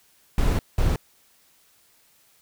brown noise bursts at uneven times, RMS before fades -20 dBFS, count 2, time 0.38-0.59 / 0.78-0.96 s, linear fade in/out 2 ms, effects white hiss -60 dBFS RMS until 2.41 s

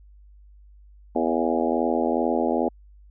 harmonic tone with a mistuned harmonic, 82.41 Hz, E2, in tune, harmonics 3 / 4 / 5 / 6 / 7 / 8 / 9 / 10, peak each -26 / -27 / -28 / -29 / -29 / -30 / -31 / -31 dBFS, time 1.15-2.69 s, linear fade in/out 10 ms, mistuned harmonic 9, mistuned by -21 cents, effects added 50 Hz sine -47 dBFS peak until 3.1 s

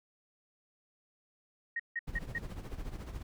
sine tone bursts, 1871 Hz, A#6, 6 cents sharp, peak -32 dBFS, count 4, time 1.76-2.384 s, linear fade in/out 5 ms, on 36 ms, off 160 ms
brown noise with tremolo, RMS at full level -39 dBFS, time 2.07-3.23 s, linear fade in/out 10 ms, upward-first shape sine, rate 14 Hz, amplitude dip 65%
effects none

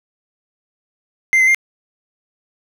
triangle tone with pitch steps, 2086 / 2052 / 2109 Hz, C7 / C7 / C7, -6 / -34 / +13 cents, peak -8 dBFS, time 1.33-1.546 s, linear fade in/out 0 ms, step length 72 ms, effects none

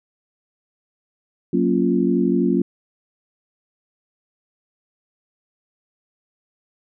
sine chord, Gb major seventh, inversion none, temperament equal, 185 / 233.1 / 277.2 / 349.2 Hz, Gb3 / Bb3 / Db4 / F4, 0 / 0 / 0 / 0 cents, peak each -21 dBFS, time 1.53-2.62 s, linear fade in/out 5 ms, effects none

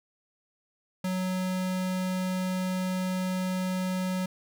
square tone, 185 Hz, F#3, in tune, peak -28 dBFS, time 1.04-4.26 s, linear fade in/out 5 ms, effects none

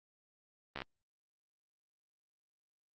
slowing click train, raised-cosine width 0.3 ms, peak -23 dBFS, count 5, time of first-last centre 0.76-0.819 s, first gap 14 ms, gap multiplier 1.04, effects low-pass 5000 Hz 12 dB/octave + Opus 32 kbps

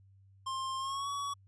square tone with pitch glide, 1059 to 1128.5 Hz, C6 to C#6, +21 to +31 cents, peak -35 dBFS, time 0.46-1.34 s, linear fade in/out 10 ms, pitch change +110 cents, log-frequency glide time 0.78-1.09 s, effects added 97 Hz sine -58 dBFS peak until 1.47 s + resampled to 22050 Hz

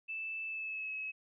sine tone with pitch glide, 2637 to 2571 Hz, E7 to E7, 0 to -44 cents, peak -37 dBFS, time 0.08-1.12 s, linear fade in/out 20 ms, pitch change -44 cents, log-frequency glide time 0.46-0.93 s, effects none

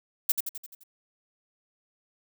violet noise with echo, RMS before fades -22 dBFS, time 0.29-0.32 s, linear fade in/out 5 ms, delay 86 ms, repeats 6, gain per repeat -5 dB, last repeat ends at 0.836 s, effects none

